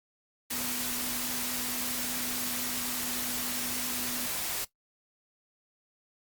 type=tone in noise; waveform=sine; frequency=246.6 Hz; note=B3; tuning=2 cents flat; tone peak=-41 dBFS; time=0.51-4.27 s; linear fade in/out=10 ms; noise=white; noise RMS=-33 dBFS; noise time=0.5-4.65 s; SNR=-11 dB; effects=noise-tail reverb RT60 0.1 s tail -17 dB re dry + Opus 48 kbps